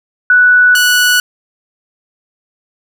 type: tone pair in turn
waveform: sine / sawtooth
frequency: 1480 / 1474.6 Hz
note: F#6 / F#6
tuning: 0 / -6 cents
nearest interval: unison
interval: 6 cents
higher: first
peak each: -4 dBFS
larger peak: neither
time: 0.3-0.75 / 0.75-1.2 s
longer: neither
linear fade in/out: 2 ms
effects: none